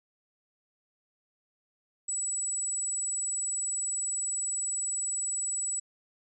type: tone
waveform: sine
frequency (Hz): 7870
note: B8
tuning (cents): -7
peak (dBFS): -29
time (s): 2.08-5.8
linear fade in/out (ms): 10
effects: none